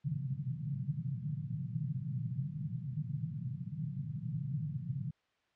white band-pass noise, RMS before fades -38 dBFS, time 0.04-5.11 s, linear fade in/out 10 ms, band 120 to 160 Hz, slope 48 dB/octave, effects white hiss -75 dBFS RMS until 5.55 s + low-pass 3000 Hz 12 dB/octave

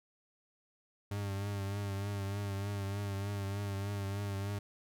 40% pulse tone with vibrato, 100 Hz, G2, 35 cents sharp, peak -34 dBFS, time 1.11-4.59 s, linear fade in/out 5 ms, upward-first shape triangle, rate 3.3 Hz, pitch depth 44 cents each way, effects none

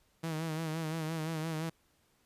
sawtooth tone with vibrato, 159.9 Hz, D#3, 48 cents sharp, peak -30 dBFS, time 0.23-1.7 s, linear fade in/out 10 ms, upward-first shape sine, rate 5.8 Hz, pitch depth 57 cents each way, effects pink hiss -71 dBFS RMS until 2.25 s + resampled to 32000 Hz

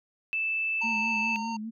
sine tone, 2637 Hz, E7, in tune, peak -26 dBFS, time 0.33-1.36 s, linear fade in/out 0 ms
harmonic tone, 916 Hz, A#5, 31 cents flat, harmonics 1 / 3 / 5 / 7, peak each -32 / -42 / -46 / -49 dBFS, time 0.81-1.57 s, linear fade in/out 10 ms
sine tone with vibrato, 220 Hz, A3, in tune, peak -33 dBFS, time 0.83-1.71 s, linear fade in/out 20 ms, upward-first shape sine, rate 4.9 Hz, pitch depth 59 cents each way
effects none

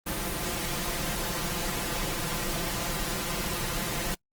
pink noise with comb filter, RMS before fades -31 dBFS, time 0.06-4.15 s, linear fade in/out 10 ms, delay 5.8 ms, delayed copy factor +0.7, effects noise-tail reverb RT60 0.1 s tail -26 dB re dry + Opus 24 kbps

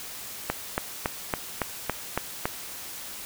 click train, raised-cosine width 0.5 ms, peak -9 dBFS, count 8, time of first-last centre 0.5-2.455 s, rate 3.58 Hz, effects white hiss -39 dBFS RMS until 3.25 s

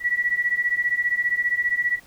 sine beating tone pair, 1932 / 1947 Hz, B6 / B6, -39 / -25 cents, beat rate 15 Hz, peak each -24 / -22 dBFS, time 0-2 s, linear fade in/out 50 ms, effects pink hiss -52 dBFS RMS until 2.06 s

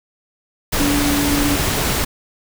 sine tone in noise, 288 Hz, D4, 34 cents flat, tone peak -17 dBFS, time 0.79-1.56 s, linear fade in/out 10 ms, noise pink, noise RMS -19 dBFS, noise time 0.72-2.05 s, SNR -1 dB, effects none

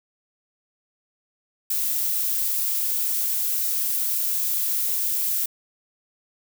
violet noise, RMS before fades -24 dBFS, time 1.7-5.46 s, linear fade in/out 5 ms, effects none

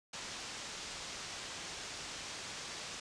white low-pass noise, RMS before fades -45 dBFS, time 0.13-3 s, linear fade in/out 5 ms, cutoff 6900 Hz, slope 24 dB/octave, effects resampled to 22050 Hz

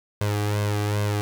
sawtooth tone with flanger, 103.83 Hz, G#2, in tune, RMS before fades -24 dBFS, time 0.21-1.21 s, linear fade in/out 0 ms, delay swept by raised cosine 1.9 to 2.57 ms, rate 2.5 Hz, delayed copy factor +0.7, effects none

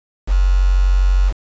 sine tone with quantisation, 46.25 Hz, F#1, in tune, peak -10 dBFS, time 0.27-1.33 s, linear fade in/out 50 ms, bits 5, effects resampled to 16000 Hz

